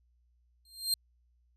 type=tone with exponential growth; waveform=sawtooth; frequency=4186 Hz; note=C8; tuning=in tune; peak=-21 dBFS; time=0.65-0.94 s; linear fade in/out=2 ms; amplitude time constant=63 ms; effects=added 60 Hz sine -66 dBFS peak until 1.56 s + resampled to 32000 Hz